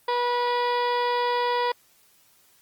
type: harmonic tone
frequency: 486.3 Hz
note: B4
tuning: 27 cents flat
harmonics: 1 / 2 / 3 / 4 / 5 / 6 / 7 / 8 / 9 / 10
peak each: -26 / -24 / -38 / -34 / -40 / -43 / -37 / -44 / -45 / -41 dBFS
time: 0.08-1.72 s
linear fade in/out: 5 ms
effects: white hiss -60 dBFS RMS until 2.61 s + Opus 24 kbps